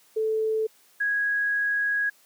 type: tone pair in turn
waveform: sine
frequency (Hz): 438.5 / 1655.6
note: A4 / G#6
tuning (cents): -6 / -6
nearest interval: octave + major seventh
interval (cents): 2300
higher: second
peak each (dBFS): -22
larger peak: neither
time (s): 0.16-0.67 / 1-2.1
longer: second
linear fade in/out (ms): 10
effects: white hiss -59 dBFS RMS until 2.25 s + high-pass 200 Hz 12 dB/octave